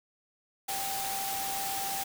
sine tone in noise, 784 Hz, G5, in tune, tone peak -35 dBFS, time 0.68-2.04 s, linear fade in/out 10 ms, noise white, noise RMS -35 dBFS, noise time 0.68-2.04 s, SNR -3 dB, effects none

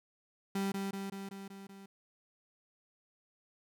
35% pulse tone with echo, 196 Hz, G3, in tune, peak -30 dBFS, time 0.55-0.72 s, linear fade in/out 5 ms, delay 190 ms, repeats 6, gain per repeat -3 dB, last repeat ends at 1.86 s, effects none

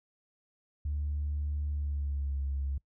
sine tone with pitch glide, 73.4 to 68.88 Hz, D2 to C#2, 0 to -10 cents, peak -29 dBFS, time 0.85-2.78 s, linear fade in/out 5 ms, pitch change -110 cents, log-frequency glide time 1.7-2.39 s, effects noise-tail reverb RT60 0.1 s tail -24 dB re dry + tanh soft clip ceiling -26 dBFS

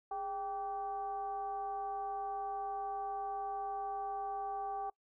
sine tone with frequency modulation, 784 Hz, G5, in tune, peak -36 dBFS, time 0.11-4.9 s, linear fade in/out 5 ms, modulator 373 Hz, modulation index 0.59, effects noise-tail reverb RT60 0.1 s tail -24 dB re dry

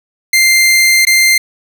sawtooth tone with dropouts, 2093 Hz, C7, in tune, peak -3 dBFS, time 0.33-1.38 s, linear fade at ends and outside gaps 5 ms, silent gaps 1.052-1.069 s, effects none

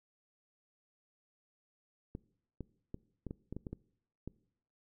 clicks, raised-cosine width 3 ms, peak -28 dBFS, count 10, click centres 2.151 / 2.607 / 2.944 / 3.267 / 3.309 / 3.526 / 3.566 / 3.668 / 3.73 / 4.276 s, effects noise-tail reverb RT60 0.7 s tail -22 dB re dry

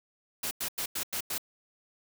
white noise bursts, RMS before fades -33 dBFS, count 6, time 0.43-1.381 s, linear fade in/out 5 ms, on 81 ms, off 93 ms, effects none

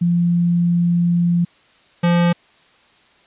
sine / square tone pair in turn, 172.9 / 172.9 Hz, F3 / F3, -17 / -17 cents, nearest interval unison, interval 0 cents, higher neither, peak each -13 dBFS, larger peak neither, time 0.01-1.45 / 2.03-2.33 s, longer first, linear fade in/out 10 ms, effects white hiss -53 dBFS RMS until 3.26 s + resampled to 8000 Hz

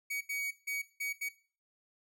45% pulse tone bursts at uneven times, 2251 Hz, C#7, 26 cents sharp, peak -34 dBFS, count 5, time 0.1-0.21 / 0.29-0.51 / 0.67-0.82 / 1-1.13 / 1.21-1.29 s, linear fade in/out 10 ms, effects noise-tail reverb RT60 0.4 s tail -17 dB re dry

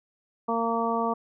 harmonic tone, 230 Hz, A#3, 23 cents flat, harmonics 1 / 2 / 3 / 4 / 5, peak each -30 / -30 / -30 / -30 / -30 dBFS, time 0.48-1.14 s, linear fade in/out 10 ms, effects none

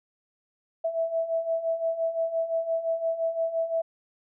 sine beating tone pair, 654 / 659.8 Hz, E5 / E5, -14 / +1 cents, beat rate 5.8 Hz, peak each -31 / -26 dBFS, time 0.84-3.82 s, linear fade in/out 10 ms, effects none

